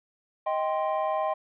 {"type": "chord", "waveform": "triangle", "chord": "C minor", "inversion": "first", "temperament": "just", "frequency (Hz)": [627.9, 784.9, 1046.5], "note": ["Eb5", "G5", "C6"], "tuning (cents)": [16, 2, 0], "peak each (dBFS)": [-26, -28, -29], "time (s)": [0.46, 1.34], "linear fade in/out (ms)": 10, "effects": ["resampled to 8000 Hz", "10-bit"]}